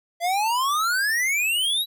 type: exponential sweep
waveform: square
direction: up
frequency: 669 to 3958 Hz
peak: -21 dBFS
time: 0.2-1.86 s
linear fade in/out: 50 ms
effects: none